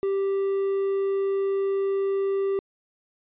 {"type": "tone", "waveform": "triangle", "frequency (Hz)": 392, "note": "G4", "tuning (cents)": 0, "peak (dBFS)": -20, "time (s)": [0.03, 2.59], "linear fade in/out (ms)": 0, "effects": ["resampled to 8000 Hz"]}